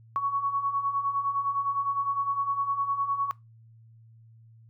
sine beating tone pair, 1108.7 / 1118.5 Hz, C#6 / C#6, 0 / +15 cents, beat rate 9.8 Hz, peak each -32 / -26 dBFS, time 0.16-3.31 s, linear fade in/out 0 ms, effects noise-tail reverb RT60 0.2 s tail -21 dB re dry + added 113 Hz sine -51 dBFS peak until 4.69 s

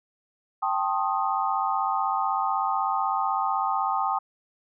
sine chord, A half-diminished seventh, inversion third, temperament equal with one note detuned, 784 / 880 / 1067.9 / 1244.5 Hz, G5 / A5 / C6 / Eb6, 0 / 0 / +35 / 0 cents, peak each -27 / -29 / -30 / -28 dBFS, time 0.62-4.19 s, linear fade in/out 10 ms, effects none

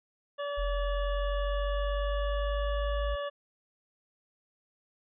harmonic tone, 574 Hz, D5, 40 cents flat, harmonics 1 / 2 / 3 / 5 / 6, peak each -33 / -39 / -43 / -47 / -49 dBFS, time 0.38-3.3 s, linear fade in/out 20 ms
sine linear sweep, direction up, 43.53 to 53.5 Hz, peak -29 dBFS, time 0.57-3.16 s, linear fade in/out 20 ms
effects none

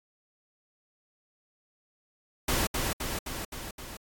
pink noise with echo, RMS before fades -27 dBFS, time 2.48-2.67 s, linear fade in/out 5 ms, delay 260 ms, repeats 5, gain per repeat -3 dB, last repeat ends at 3.97 s, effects AAC 64 kbps

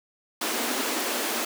pink high-pass noise, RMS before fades -28 dBFS, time 0.41-1.45 s, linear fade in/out 5 ms, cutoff 220 Hz, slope 96 dB/octave, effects none

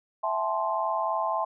sine chord, A minor seventh, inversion second, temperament equal with one note detuned, 659.3 / 784 / 867.4 / 1046.5 Hz, E5 / G5 / A5 / C6, 0 / 0 / -25 / 0 cents, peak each -30 / -35 / -30 / -29 dBFS, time 0.23-1.45 s, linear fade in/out 10 ms, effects none

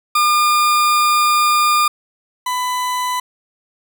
40% pulse tone pair in turn, 1208 / 998.9 Hz, D6 / B5, +48 / +19 cents, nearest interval minor third, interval 329 cents, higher first, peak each -11 / -17 dBFS, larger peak first, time 0.15-1.88 / 2.46-3.2 s, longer first, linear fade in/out 5 ms, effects none

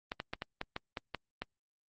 clicks, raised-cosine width 0.3 ms, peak -20 dBFS, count 9, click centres 0.119 / 0.201 / 0.335 / 0.421 / 0.614 / 0.764 / 0.972 / 1.147 / 1.42 s, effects Opus 32 kbps

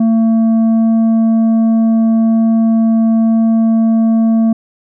triangle tone with tanh clipping, 225.1 Hz, A3, 40 cents sharp, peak -9 dBFS, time 0-4.53 s, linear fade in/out 5 ms, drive 10 dB, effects none

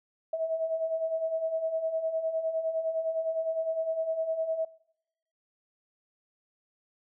sine beating tone pair, 639 / 648.8 Hz, D#5 / E5, +46 / -28 cents, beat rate 9.8 Hz, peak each -35 / -29 dBFS, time 0.33-4.65 s, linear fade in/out 5 ms, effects noise-tail reverb RT60 0.8 s tail -22 dB re dry

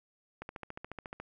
click train, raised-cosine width 0.5 ms, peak -26 dBFS, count 12, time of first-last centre 0.42-1.2 s, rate 14.1 Hz, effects none

